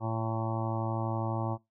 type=harmonic tone; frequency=112.2 Hz; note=A2; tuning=34 cents sharp; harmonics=1 / 2 / 3 / 5 / 6 / 7 / 8 / 9 / 10; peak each=-32 / -39 / -38 / -40 / -42 / -40 / -39 / -45 / -43 dBFS; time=0-1.58 s; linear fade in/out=50 ms; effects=noise-tail reverb RT60 0.2 s tail -21 dB re dry